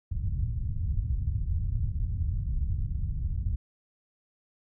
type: low-pass noise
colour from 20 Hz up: white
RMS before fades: -29 dBFS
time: 0.11-3.56 s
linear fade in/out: 5 ms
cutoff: 100 Hz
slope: 24 dB/octave
effects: none